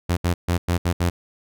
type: tone bursts at uneven times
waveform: sawtooth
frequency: 87.31 Hz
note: F2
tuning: in tune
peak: -14 dBFS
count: 6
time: 0.09-0.17 / 0.24-0.34 / 0.48-0.58 / 0.68-0.78 / 0.85-0.93 / 1-1.1 s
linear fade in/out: 10 ms
effects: none